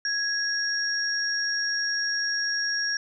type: tone pair together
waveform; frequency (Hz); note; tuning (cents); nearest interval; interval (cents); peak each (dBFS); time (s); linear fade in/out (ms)
sine; 1661.2 / 5588; G#6 / F8; 0 / 0; octave + major sixth; 2100; -27; 0.05-2.97; 2
effects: none